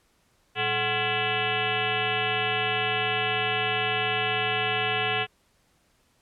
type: tone with frequency modulation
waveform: sine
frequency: 1691 Hz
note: G#6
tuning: 31 cents sharp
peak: -23 dBFS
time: 0.55-5.27 s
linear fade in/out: 50 ms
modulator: 315 Hz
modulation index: 4.5
effects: pink hiss -66 dBFS RMS until 6.21 s + low-pass 12000 Hz 12 dB/octave